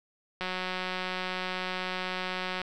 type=click train; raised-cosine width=0.3 ms; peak=-17 dBFS; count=407; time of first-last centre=0.41-2.617 s; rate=184 Hz; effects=none